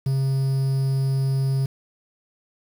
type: tone with quantisation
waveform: triangle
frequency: 134.6 Hz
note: C3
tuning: 49 cents sharp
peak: -17 dBFS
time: 0.06-1.66 s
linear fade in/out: 5 ms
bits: 7
effects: none